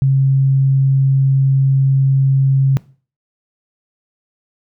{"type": "tone", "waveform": "sine", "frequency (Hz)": 135.2, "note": "C#3", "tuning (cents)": -43, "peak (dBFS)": -9, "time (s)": [0.02, 2.77], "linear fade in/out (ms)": 0, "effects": ["noise-tail reverb RT60 0.4 s tail -20 dB re dry"]}